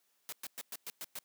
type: noise bursts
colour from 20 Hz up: white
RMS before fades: -42 dBFS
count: 7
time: 0.29-1.188 s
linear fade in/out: 0 ms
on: 34 ms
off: 110 ms
effects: white hiss -75 dBFS RMS until 1.24 s + high-pass 200 Hz 12 dB/octave